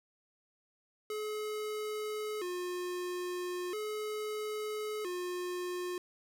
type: tone with vibrato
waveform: square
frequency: 390.7 Hz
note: G4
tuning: 6 cents flat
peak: -36 dBFS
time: 1.1-5.98 s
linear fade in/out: 2 ms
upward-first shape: square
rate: 0.38 Hz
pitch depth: 150 cents each way
effects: none